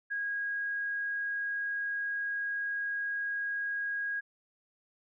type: tone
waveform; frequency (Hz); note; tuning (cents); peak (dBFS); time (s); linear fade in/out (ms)
sine; 1641; G#6; -21; -31; 0.1-4.21; 20
effects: none